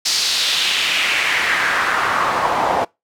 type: noise with band-pass filter sweep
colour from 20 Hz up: pink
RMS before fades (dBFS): -18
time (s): 0.05-2.85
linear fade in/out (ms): 10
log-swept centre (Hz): 5100 to 720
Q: 2.3
effects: noise-tail reverb RT60 0.2 s tail -23 dB re dry